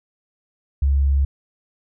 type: tone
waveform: sine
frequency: 69.2 Hz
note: C#2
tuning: 2 cents flat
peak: -14 dBFS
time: 0.82-1.25 s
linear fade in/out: 5 ms
effects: none